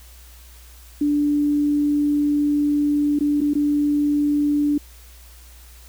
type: tone with dropouts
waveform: sine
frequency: 292.4 Hz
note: D4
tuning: 7 cents flat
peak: -16 dBFS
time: 1.01-4.78 s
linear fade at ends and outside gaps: 5 ms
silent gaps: 3.19-3.207 / 3.407-3.413 / 3.536-3.552 s
effects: added 60 Hz sine -43 dBFS peak until 5.88 s + white hiss -49 dBFS RMS until 5.88 s